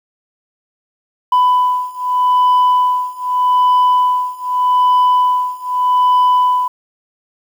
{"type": "beating tone pair", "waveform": "sine", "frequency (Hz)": [997, 997.82], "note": ["B5", "B5"], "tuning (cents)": [16, 18], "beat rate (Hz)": 0.82, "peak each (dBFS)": [-12, -11], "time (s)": [1.32, 6.68], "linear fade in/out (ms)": 5, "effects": ["tanh soft clip ceiling -7 dBFS", "7-bit"]}